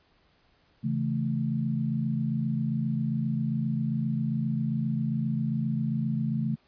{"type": "chord", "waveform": "sine", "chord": "A major", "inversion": "first", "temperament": "just", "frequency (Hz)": [137.5, 165, 220], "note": ["C#3", "E3", "A3"], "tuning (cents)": [-14, 2, 0], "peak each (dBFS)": [-29, -32, -29], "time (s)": [0.83, 6.56], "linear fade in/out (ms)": 20, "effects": ["pink hiss -65 dBFS RMS until 6.67 s", "resampled to 11025 Hz"]}